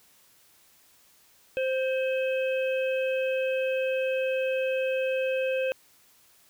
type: harmonic tone with a mistuned harmonic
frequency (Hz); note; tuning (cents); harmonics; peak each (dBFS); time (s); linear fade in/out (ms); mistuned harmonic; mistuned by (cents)
523.3; C5; 0; 1 / 3 / 5 / 6; -25 / -38 / -34 / -45; 1.57-5.72; 0; 5; -32
effects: white hiss -60 dBFS RMS until 6.49 s